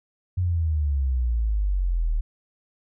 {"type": "exponential sweep", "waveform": "sine", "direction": "down", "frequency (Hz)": [92.5, 37.75], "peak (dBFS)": -20, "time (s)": [0.37, 2.21], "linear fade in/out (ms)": 10, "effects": []}